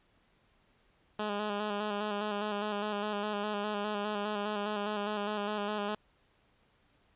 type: tone with vibrato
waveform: 10% pulse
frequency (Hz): 207.7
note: G#3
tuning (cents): 0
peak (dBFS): -24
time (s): 1.19-5.95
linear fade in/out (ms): 5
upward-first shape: square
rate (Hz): 4.9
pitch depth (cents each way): 32
effects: pink hiss -69 dBFS RMS until 7.15 s + resampled to 8000 Hz